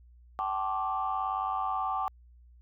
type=tone cluster; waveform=sine; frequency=767 / 866 / 1072 / 1170 Hz; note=G5 / A5 / C6 / D6; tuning=-38 / -28 / +42 / -7 cents; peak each=-32 / -35 / -37 / -32 dBFS; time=0.39-2.08 s; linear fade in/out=0 ms; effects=tanh soft clip ceiling -20 dBFS + added 60 Hz sine -53 dBFS peak until 2.61 s